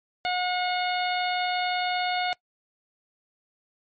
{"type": "harmonic tone", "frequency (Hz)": 724, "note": "F#5", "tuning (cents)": -38, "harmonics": [1, 2, 3, 4, 5, 6], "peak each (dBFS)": [-26, -33, -32, -36, -35, -37], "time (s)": [0.25, 2.33], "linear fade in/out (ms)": 0, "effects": ["noise-tail reverb RT60 0.1 s tail -23 dB re dry", "MP3 32 kbps"]}